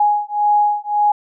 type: beating tone pair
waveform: sine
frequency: 830.6 / 832.4 Hz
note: G#5 / G#5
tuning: 0 / +4 cents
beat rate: 1.8 Hz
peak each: -16 dBFS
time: 0-1.12 s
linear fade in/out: 5 ms
effects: none